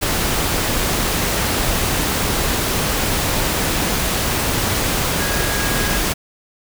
sine tone in noise, 1644 Hz, G#6, 18 cents flat, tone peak -26 dBFS, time 5.19-5.99 s, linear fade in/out 20 ms, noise pink, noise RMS -19 dBFS, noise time 0.01-6.14 s, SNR -10 dB, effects none

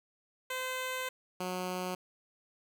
10% pulse tone pair in turn, 514 / 182.62 Hz, C5 / F#3, -31 / -22 cents, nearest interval octave + tritone, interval 1791 cents, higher first, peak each -26 dBFS, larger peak neither, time 0.5-1.09 / 1.4-1.95 s, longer first, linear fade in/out 5 ms, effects none

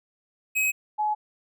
square / sine tone pair in turn, 2542 / 848.3 Hz, D#7 / G#5, +36 / +36 cents, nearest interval octave + perfect fifth, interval 1900 cents, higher first, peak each -22 dBFS, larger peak neither, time 0.55-0.72 / 0.98-1.15 s, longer neither, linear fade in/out 20 ms, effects none

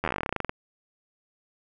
slowing click train, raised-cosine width 0.5 ms, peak -12 dBFS, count 19, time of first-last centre 0.04-0.494 s, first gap 11 ms, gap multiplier 1.09, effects none

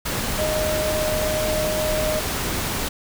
sine tone in noise, 618 Hz, D#5, 12 cents flat, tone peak -22 dBFS, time 0.38-2.2 s, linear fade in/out 10 ms, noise pink, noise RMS -25 dBFS, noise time 0.05-2.89 s, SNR 0 dB, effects none

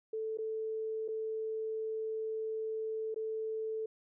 sine tone with dropouts, 440 Hz, A4, in tune, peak -34 dBFS, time 0.13-3.86 s, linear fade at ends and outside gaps 5 ms, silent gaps 0.374-0.385 / 1.08-1.085 / 3.144-3.16 s, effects none

